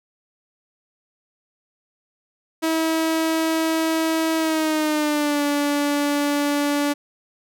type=tone with pitch glide; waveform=sawtooth; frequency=322.5 to 289 Hz; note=E4 to D4; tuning=-38 to -28 cents; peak=-15 dBFS; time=2.62-6.94 s; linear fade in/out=20 ms; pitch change=-190 cents; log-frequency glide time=4.37-5.43 s; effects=none